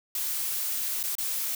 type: noise with dropouts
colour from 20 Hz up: blue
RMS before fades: -30 dBFS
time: 0.15-1.55 s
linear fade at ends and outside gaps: 2 ms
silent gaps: 1.03-1.037 / 1.153-1.183 s
effects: none